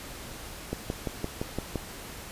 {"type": "click train", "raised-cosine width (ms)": 2, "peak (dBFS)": -16, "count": 7, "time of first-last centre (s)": [0.73, 1.757], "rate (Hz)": 5.84, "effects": ["pink hiss -42 dBFS RMS until 2.31 s", "resampled to 32000 Hz"]}